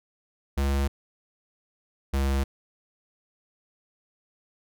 square tone pair in turn, 69.3 / 68.15 Hz, C#2 / C#2, 0 / -29 cents, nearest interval unison, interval 29 cents, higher first, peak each -23 dBFS, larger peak neither, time 0.57-0.88 / 2.13-2.44 s, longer neither, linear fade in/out 10 ms, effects none

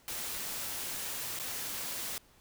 white noise with dropouts, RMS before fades -38 dBFS, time 0.08-2.18 s, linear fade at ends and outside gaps 1 ms, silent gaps 1.39-1.397 s, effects pink hiss -63 dBFS RMS until 2.4 s

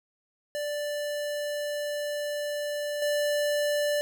square tone with level steps, 587.3 Hz, D5, in tune, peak -30 / -25 dBFS, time 0.55-4.01 s, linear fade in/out 0 ms, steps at 3.02 s, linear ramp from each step 2 ms, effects none

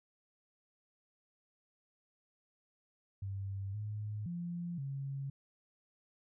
sine tone with pitch steps, 97.9 / 105.5 / 173.2 / 137.5 Hz, G2 / G#2 / F3 / C#3, -2 / +28 / -14 / -14 cents, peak -37 dBFS, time 3.22-5.3 s, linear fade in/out 5 ms, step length 520 ms, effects none

